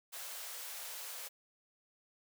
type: high-pass noise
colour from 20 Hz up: white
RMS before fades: -45 dBFS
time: 0.12-1.29 s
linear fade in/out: 20 ms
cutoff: 450 Hz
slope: 96 dB/octave
effects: none